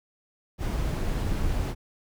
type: noise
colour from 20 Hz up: brown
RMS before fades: -27 dBFS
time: 0.58-1.75 s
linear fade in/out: 50 ms
effects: none